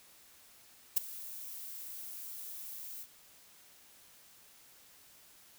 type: noise with ADSR envelope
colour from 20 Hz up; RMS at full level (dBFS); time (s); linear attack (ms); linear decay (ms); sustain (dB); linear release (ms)
violet; -24; 0.96-3.07; 13; 10; -21; 59
effects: white hiss -60 dBFS RMS until 5.58 s